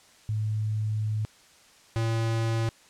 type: tone pair in turn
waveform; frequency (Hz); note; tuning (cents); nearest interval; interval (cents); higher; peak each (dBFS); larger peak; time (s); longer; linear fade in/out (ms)
sine / square; 107.5 / 113.66; A2 / A#2; -40 / -43; minor second; 97; second; -25; neither; 0.29-1.25 / 1.96-2.69; first; 0
effects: white hiss -56 dBFS RMS until 2.89 s + low-pass 8000 Hz 12 dB/octave